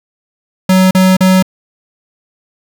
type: tone bursts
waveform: square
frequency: 186.9 Hz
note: F#3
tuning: 18 cents sharp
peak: -6 dBFS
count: 3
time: 0.69-1.426 s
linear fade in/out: 5 ms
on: 220 ms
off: 38 ms
effects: 7-bit